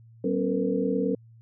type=tone cluster; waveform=sine; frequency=189.9 / 243.6 / 272.7 / 452.8 / 491.6 Hz; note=F#3 / B3 / C#4 / A4 / B4; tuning=+45 / -24 / -28 / +50 / -8 cents; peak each=-29 / -34 / -28 / -28 / -31 dBFS; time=0.24-1.15 s; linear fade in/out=5 ms; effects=added 114 Hz sine -49 dBFS peak until 1.41 s